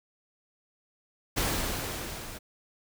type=noise with level ramp; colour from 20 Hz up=pink; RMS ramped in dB=-27 to -42 dBFS; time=1.36-2.39 s; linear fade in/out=20 ms; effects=none